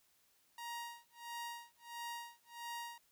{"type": "tone with tremolo", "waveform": "sawtooth", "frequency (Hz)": 942, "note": "A#5", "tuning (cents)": 18, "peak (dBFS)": -38, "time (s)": [0.58, 2.98], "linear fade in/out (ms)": 2, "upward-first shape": "sine", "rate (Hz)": 1.5, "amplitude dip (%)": 100, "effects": ["white hiss -73 dBFS RMS until 3.11 s"]}